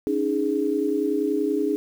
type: chord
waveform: sine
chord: C# suspended second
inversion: none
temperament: equal with one note detuned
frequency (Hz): 280.6 / 311.1 / 415.3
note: C#4 / D#4 / G#4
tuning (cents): +21 / 0 / 0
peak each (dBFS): -26 / -25 / -24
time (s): 0.07-1.76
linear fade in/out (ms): 0
effects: 8-bit